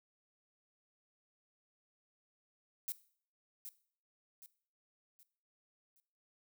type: noise with echo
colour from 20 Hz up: violet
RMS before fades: -39 dBFS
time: 2.88-2.92 s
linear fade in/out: 0 ms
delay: 770 ms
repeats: 4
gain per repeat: -8 dB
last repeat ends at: 6 s
effects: noise-tail reverb RT60 0.5 s tail -17 dB re dry